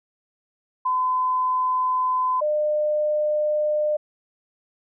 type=tone pair in turn; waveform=sine; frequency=1017 / 603 Hz; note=C6 / D5; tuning=-50 / +46 cents; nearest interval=major sixth; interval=904 cents; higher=first; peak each=-19 dBFS; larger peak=neither; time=0.85-2.41 / 2.41-3.97 s; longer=neither; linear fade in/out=10 ms; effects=none